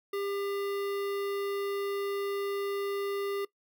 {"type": "tone with notch filter", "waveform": "square", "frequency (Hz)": 400, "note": "G4", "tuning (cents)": 35, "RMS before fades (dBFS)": -33, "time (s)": [0.13, 3.45], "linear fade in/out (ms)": 5, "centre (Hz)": 7300, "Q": 0.92, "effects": ["noise-tail reverb RT60 0.1 s tail -20 dB re dry"]}